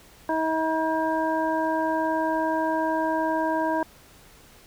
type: harmonic tone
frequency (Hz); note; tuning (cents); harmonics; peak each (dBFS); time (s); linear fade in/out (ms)
319.2; D#4; +44; 1 / 2 / 3 / 5; -27 / -27 / -26 / -33; 0.29-3.83; 2
effects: pink hiss -52 dBFS RMS until 4.66 s